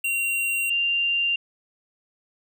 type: tone pair in turn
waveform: square / sine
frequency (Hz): 2756 / 2785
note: F7 / F7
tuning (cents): -24 / -5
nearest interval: unison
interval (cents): 19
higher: second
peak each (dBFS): -23 / -20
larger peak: second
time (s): 0.04-0.7 / 0.7-1.36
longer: neither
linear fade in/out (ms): 5
effects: none